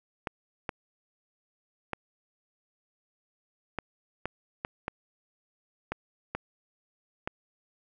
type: clicks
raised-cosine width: 0.5 ms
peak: -16 dBFS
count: 10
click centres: 0.272 / 0.692 / 1.933 / 3.787 / 4.256 / 4.649 / 4.881 / 5.92 / 6.35 / 7.275 s
effects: none